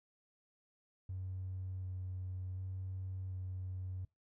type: tone with pitch steps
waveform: triangle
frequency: 93.3 / 92.4 / 93.9 / 92.7 Hz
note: F#2 / F#2 / F#2 / F#2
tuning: +15 / -2 / +26 / +4 cents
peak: -36 dBFS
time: 1.09-4.05 s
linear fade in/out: 5 ms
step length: 740 ms
effects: noise-tail reverb RT60 0.2 s tail -25 dB re dry + tanh soft clip ceiling -36 dBFS